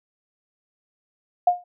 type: tone with exponential decay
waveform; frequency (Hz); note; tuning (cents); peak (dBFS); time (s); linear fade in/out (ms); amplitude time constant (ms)
sine; 712; F5; +33; -10; 1.47-1.64; 5; 35
effects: none